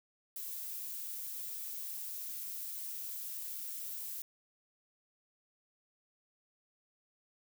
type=noise; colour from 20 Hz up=violet; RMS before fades=-42 dBFS; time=0.36-4.22 s; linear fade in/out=2 ms; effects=none